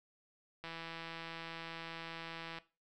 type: click train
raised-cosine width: 0.3 ms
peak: -29 dBFS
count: 322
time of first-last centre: 0.64-2.585 s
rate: 165 Hz
effects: noise-tail reverb RT60 0.3 s tail -17 dB re dry